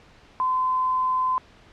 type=tone; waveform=sine; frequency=1025 Hz; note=C6; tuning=36 cents flat; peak=-20 dBFS; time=0.4-1.38 s; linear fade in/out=0 ms; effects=pink hiss -52 dBFS RMS until 1.72 s + low-pass 4000 Hz 12 dB/octave